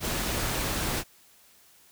pink noise with amplitude modulation, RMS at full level -28 dBFS, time 0-1.04 s, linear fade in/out 50 ms, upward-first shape sine, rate 217 Hz, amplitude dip 30%, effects white hiss -58 dBFS RMS until 1.91 s

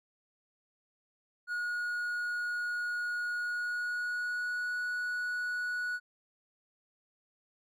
triangle tone with pitch glide, 1447 to 1467.2 Hz, F#6 to F#6, -39 to -15 cents, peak -30 dBFS, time 1.47-6 s, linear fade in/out 50 ms, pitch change +24 cents, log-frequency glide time 3.36-4.78 s, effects none

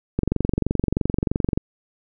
click train, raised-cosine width 3 ms, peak -7 dBFS, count 33, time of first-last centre 0.19-1.575 s, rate 23.1 Hz, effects none

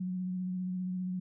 sine tone with vibrato, 183.3 Hz, F#3, 16 cents flat, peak -32 dBFS, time 0-1.2 s, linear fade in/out 10 ms, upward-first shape sine, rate 15 Hz, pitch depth 21 cents each way, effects none

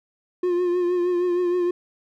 triangle tone with vibrato, 355.1 Hz, F4, 29 cents sharp, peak -17 dBFS, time 0.43-1.71 s, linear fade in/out 5 ms, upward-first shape triangle, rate 6.4 Hz, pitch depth 43 cents each way, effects none

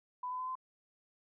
sine tone with pitch steps, 997 / 1008 / 1019.1 / 1030.4 Hz, B5 / B5 / C6 / C6, +16 / +35 / -46 / -27 cents, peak -36 dBFS, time 0.23-0.554 s, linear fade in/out 5 ms, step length 81 ms, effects none

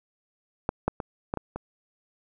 clicks, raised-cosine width 1 ms, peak -10 / -9 / -17 / -13 / -15 / -19 dBFS, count 6, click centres 0.691 / 0.88 / 1.002 / 1.339 / 1.373 / 1.56 s, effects none

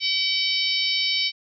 harmonic tone, 762 Hz, G5, 49 cents flat, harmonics 3 / 4 / 5 / 6 / 7, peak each -27 / -27 / -27 / -27 / -27 dBFS, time 0-1.32 s, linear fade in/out 50 ms, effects none

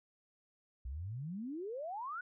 sine exponential sweep, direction up, 58.27 to 1502 Hz, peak -39 dBFS, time 0.85-2.21 s, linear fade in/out 5 ms, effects none

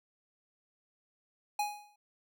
square tone with exponential decay, 830.6 Hz, G#5, in tune, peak -28 dBFS, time 1.59-1.96 s, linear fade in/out 5 ms, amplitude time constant 79 ms, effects none

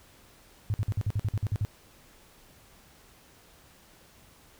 sine tone bursts, 103.83 Hz, G#2, in tune, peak -24 dBFS, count 11, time 0.7-1.65 s, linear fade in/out 0 ms, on 40 ms, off 51 ms, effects pink hiss -57 dBFS RMS until 4.59 s

